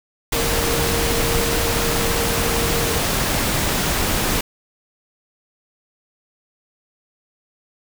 sine tone in noise, 464.5 Hz, A#4, 6 cents flat, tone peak -25 dBFS, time 0.34-3 s, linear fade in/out 5 ms, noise pink, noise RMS -20 dBFS, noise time 0.32-4.41 s, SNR -8 dB, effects none

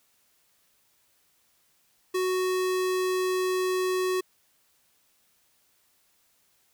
square tone, 370 Hz, F#4, in tune, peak -25 dBFS, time 2.14-4.21 s, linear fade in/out 10 ms, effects white hiss -67 dBFS RMS until 6.73 s

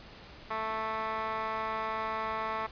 15% pulse tone with band-pass filter, 220 Hz, A3, in tune, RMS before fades -34 dBFS, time 0.5-2.67 s, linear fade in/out 10 ms, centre 1300 Hz, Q 4.6, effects pink hiss -50 dBFS RMS until 2.71 s + resampled to 11025 Hz

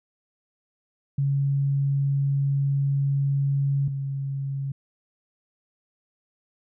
sine tone pair in turn, 139.2 / 137.52 Hz, C#3 / C#3, +8 / -13 cents, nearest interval unison, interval 21 cents, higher first, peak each -20 / -26 dBFS, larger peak first, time 1.18-3.88 / 3.88-4.72 s, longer first, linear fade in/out 5 ms, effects none

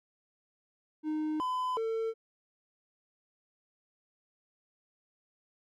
triangle tone with pitch steps, 308.4 / 1011 / 449.1 Hz, D#4 / B5 / A4, -15 / +40 / +35 cents, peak -28 dBFS, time 1.03-2.14 s, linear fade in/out 50 ms, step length 370 ms, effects none

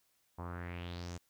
sawtooth tone with low-pass filter sweep, 87.31 Hz, F2, in tune, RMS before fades -43 dBFS, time 0.38-1.18 s, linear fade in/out 10 ms, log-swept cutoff 940 to 7400 Hz, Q 3.7, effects white hiss -75 dBFS RMS until 1.29 s

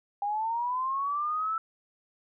sine linear sweep, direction up, 802 to 1329 Hz, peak -27 dBFS, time 0.22-1.58 s, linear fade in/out 2 ms, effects none

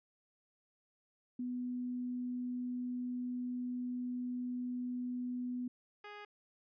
sine / 10% pulse tone pair in turn, 247.8 / 414.3 Hz, B3 / G#4, +6 / -4 cents, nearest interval major sixth, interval 890 cents, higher second, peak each -36 / -39 dBFS, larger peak first, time 1.39-5.68 / 6.04-6.25 s, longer first, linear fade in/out 5 ms, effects resampled to 11025 Hz

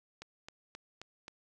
click train, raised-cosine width 0.2 ms, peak -28 dBFS, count 5, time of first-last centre 0.22-1.281 s, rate 3.77 Hz, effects none

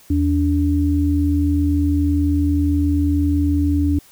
sine tone pair together, 80.87 / 288.8 Hz, E2 / D4, -33 / -29 cents, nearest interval octave + minor seventh, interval 2204 cents, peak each -17 dBFS, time 0.1-3.99 s, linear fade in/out 5 ms, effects white hiss -49 dBFS RMS until 4.11 s

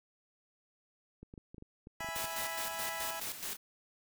clicks, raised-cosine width 3 ms, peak -36 dBFS, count 12, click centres 1.23 / 1.339 / 1.378 / 1.545 / 1.582 / 1.624 / 1.871 / 2.007 / 2.045 / 2.088 / 2.163 / 2.243 s
20% pulse chord, E major, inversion none, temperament equal, 659.3 / 830.6 / 987.8 Hz, E5 / G#5 / B5, 0 / 0 / 0 cents, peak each -38 dBFS, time 2-3.2 s, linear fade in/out 5 ms
white noise with tremolo, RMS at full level -39 dBFS, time 2.15-3.57 s, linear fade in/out 10 ms, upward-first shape square, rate 4.7 Hz, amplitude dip 60%
effects none

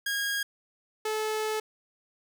sawtooth tone pair in turn, 1634 / 432.8 Hz, G#6 / A4, -29 / -29 cents, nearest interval octave + major seventh, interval 2300 cents, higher first, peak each -24 dBFS, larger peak neither, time 0.06-0.43 / 1.05-1.6 s, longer second, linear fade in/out 5 ms, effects none

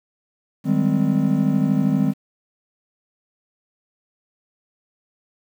triangle chord, Ab major seventh, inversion second, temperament just, 155.74 / 194.67 / 207.7 / 259.6 Hz, Eb3 / G3 / Ab3 / C4, +2 / -12 / 0 / -13 cents, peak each -20 / -20 / -20 / -19 dBFS, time 0.64-2.14 s, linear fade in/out 50 ms, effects 8-bit

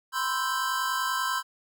square chord, C major seventh, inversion third, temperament equal with one note detuned, 996.4 / 1046.5 / 1318.5 / 1568 Hz, B5 / C6 / E6 / G6, +15 / 0 / 0 / 0 cents, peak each -34 / -31 / -34 / -32 dBFS, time 0.12-1.43 s, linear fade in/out 50 ms, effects none

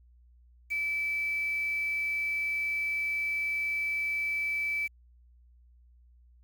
sine tone with quantisation, 2311 Hz, D7, 28 cents flat, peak -28 dBFS, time 0.7-4.88 s, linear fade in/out 20 ms, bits 8, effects added 60 Hz sine -56 dBFS peak until 6.43 s

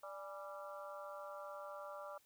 harmonic tone with a mistuned harmonic, 196 Hz, G3, in tune, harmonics 3 / 4 / 5 / 6 / 7, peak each -49 / -56 / -57 / -52 / -55 dBFS, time 0.03-2.18 s, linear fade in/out 5 ms, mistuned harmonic 4, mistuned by +84 cents, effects white hiss -72 dBFS RMS until 2.25 s

